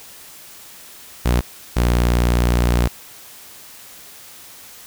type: tone pair in turn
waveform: sawtooth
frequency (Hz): 60.5 / 59.74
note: B1 / A#1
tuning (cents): -35 / +43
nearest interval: unison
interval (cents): 22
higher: first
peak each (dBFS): -10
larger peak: neither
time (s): 1.25-1.41 / 1.76-2.88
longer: second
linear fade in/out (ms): 10
effects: white hiss -41 dBFS RMS until 4.86 s